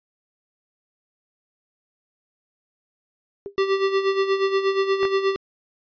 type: tone with exponential decay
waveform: sine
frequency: 400 Hz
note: G4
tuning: 35 cents sharp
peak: -25 dBFS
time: 3.46-3.56 s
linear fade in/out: 0 ms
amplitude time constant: 21 ms
type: tone with tremolo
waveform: square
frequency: 389.3 Hz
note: G4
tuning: 12 cents flat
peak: -17 dBFS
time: 3.58-5.36 s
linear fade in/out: 0 ms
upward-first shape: sine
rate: 8.4 Hz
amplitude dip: 65%
type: clicks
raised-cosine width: 0.5 ms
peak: -16 dBFS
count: 2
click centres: 5.031 / 5.052 s
effects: resampled to 11025 Hz